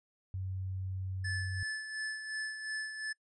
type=tone; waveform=sine; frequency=94.2 Hz; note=F#2; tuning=32 cents sharp; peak=-35 dBFS; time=0.34-1.63 s; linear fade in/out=0 ms
type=tone with tremolo; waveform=square; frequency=1739 Hz; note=A6; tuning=21 cents flat; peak=-35 dBFS; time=1.24-3.13 s; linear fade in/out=10 ms; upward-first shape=sine; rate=2.8 Hz; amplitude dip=55%
effects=noise-tail reverb RT60 0.1 s tail -23 dB re dry + resampled to 22050 Hz